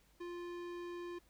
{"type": "tone with low-pass filter", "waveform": "square", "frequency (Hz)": 349.2, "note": "F4", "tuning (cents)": 0, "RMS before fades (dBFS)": -45, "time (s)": [0.2, 1.19], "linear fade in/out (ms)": 10, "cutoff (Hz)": 4000, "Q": 0.51, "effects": ["added 50 Hz sine -70 dBFS peak until 1.29 s", "pink hiss -71 dBFS RMS until 1.29 s"]}